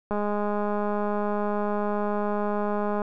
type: click train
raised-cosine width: 1 ms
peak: -15 dBFS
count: 603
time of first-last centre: 0.11-3.018 s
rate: 207 Hz
effects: none